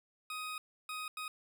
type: tone bursts at uneven times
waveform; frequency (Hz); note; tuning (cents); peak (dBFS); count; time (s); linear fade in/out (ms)
20% pulse; 1253; D#6; +12; -34; 3; 0.3-0.58 / 0.89-1.08 / 1.17-1.28; 2
effects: none

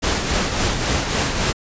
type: noise with tremolo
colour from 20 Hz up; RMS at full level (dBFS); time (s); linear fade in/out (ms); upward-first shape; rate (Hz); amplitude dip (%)
pink; -18; 0.02-1.53; 20; triangle; 3.6; 50
effects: resampled to 16000 Hz

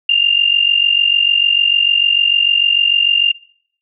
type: tone with amplitude modulation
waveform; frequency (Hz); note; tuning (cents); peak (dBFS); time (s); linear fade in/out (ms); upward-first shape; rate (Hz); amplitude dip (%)
sine; 2800; F7; +4; -6; 0.09-3.32; 5; sine; 46.7; 75
effects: noise-tail reverb RT60 0.6 s tail -22 dB re dry

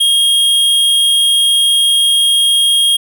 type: tone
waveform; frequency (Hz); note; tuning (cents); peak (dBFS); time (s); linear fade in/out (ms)
square; 3253; G#7; -37; -9; 0-2.97; 10
effects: none

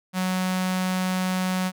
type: tone with notch filter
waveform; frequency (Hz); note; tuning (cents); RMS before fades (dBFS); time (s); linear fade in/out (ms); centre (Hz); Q
sawtooth; 185; F#3; 0; -25; 0.13-1.72; 50; 390; 1.2
effects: none

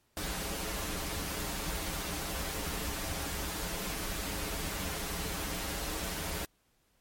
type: noise with comb filter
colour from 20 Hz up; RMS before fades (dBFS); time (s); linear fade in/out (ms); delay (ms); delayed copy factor
pink; -36; 0.17-6.45; 0; 8.2; -0.7
effects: pink hiss -72 dBFS RMS until 7 s + MP3 64 kbps

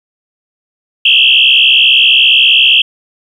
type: tone with frequency modulation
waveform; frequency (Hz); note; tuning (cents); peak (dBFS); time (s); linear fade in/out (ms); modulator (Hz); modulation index
sine; 2963; F#7; +2; -4; 1.05-2.82; 5; 65.2; 5.1
effects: 7-bit

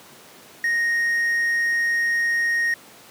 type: tone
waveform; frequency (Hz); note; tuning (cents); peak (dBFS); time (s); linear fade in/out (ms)
triangle; 1864.7; A#6; 0; -17; 0.64-2.74; 2
effects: pink hiss -46 dBFS RMS until 3.1 s + high-pass 200 Hz 12 dB/octave

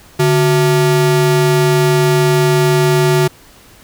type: ring-modulated tone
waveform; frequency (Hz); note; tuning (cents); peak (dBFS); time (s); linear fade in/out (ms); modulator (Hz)
square; 258.3; C4; -22; -7; 0.19-3.28; 10; 112
effects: pink hiss -43 dBFS RMS until 3.83 s

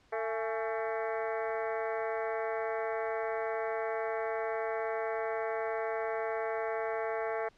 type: harmonic tone with a mistuned harmonic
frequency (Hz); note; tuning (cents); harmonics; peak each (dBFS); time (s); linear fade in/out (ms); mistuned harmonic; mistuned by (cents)
223.6; A3; +28; 2 / 3 / 4 / 5 / 6 / 7 / 8 / 9 / 10; -35 / -36 / -40 / -44 / -45 / -46 / -46 / -46 / -50; 0.12-7.49; 10; 4; -91
effects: pink hiss -65 dBFS RMS until 7.57 s + low-pass 5000 Hz 12 dB/octave

